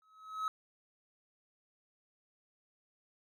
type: tone with exponential growth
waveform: triangle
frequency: 1283 Hz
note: E6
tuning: 47 cents flat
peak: -28 dBFS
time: 0.02-0.48 s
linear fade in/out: 1 ms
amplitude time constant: 100 ms
effects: none